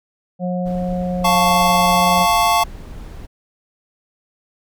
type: harmonic tone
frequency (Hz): 180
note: F#3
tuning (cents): -47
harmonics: 1 / 3 / 4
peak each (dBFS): -20 / -25 / -29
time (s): 0.39-2.27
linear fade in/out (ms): 50
type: noise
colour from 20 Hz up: brown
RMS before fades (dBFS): -33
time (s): 0.65-3.27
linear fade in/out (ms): 20
type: chord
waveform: square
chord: F augmented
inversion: none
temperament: equal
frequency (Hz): 698.5 / 880 / 1108.7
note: F5 / A5 / C#6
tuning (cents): 0 / 0 / 0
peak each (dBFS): -18 / -18 / -18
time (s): 1.24-2.64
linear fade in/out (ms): 10
effects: none